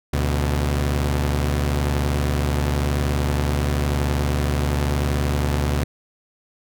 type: tone pair together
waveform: sawtooth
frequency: 72.7 / 124.43 Hz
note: D2 / B2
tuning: -17 / +13 cents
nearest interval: major sixth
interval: 930 cents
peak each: -16 / -21 dBFS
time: 0.13-5.84 s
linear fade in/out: 5 ms
effects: none